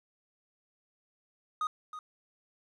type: tone with echo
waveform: triangle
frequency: 1244.5 Hz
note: D#6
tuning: in tune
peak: -27 dBFS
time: 1.61-1.67 s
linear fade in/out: 2 ms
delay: 320 ms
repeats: 1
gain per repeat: -11 dB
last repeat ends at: 1.99 s
effects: resampled to 24000 Hz + 11-bit